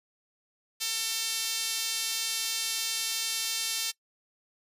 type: tone with high-pass filter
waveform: sawtooth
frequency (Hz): 448.5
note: A4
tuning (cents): +33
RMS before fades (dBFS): -31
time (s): 0.8-3.92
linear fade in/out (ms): 20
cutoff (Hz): 4200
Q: 1.1
effects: noise-tail reverb RT60 0.1 s tail -22 dB re dry + resampled to 32000 Hz